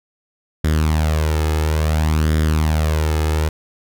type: tone with flanger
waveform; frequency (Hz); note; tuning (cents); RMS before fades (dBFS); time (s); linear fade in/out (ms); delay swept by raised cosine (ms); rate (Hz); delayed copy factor
sawtooth; 77.78; D#2; 0; -17; 0.64-3.49; 5; 0.57 to 2.37; 0.58; +0.6
effects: none